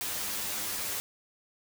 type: noise with comb filter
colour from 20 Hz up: white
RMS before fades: -34 dBFS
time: 0.01-1 s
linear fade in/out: 0 ms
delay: 9.9 ms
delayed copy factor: +0.65
effects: none